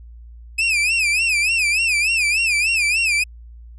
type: tone with vibrato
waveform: 40% pulse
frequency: 2526 Hz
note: D#7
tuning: 26 cents sharp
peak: -15 dBFS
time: 0.58-3.24 s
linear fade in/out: 10 ms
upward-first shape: sine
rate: 3.4 Hz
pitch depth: 150 cents each way
effects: added 58 Hz sine -37 dBFS peak until 3.78 s + resampled to 22050 Hz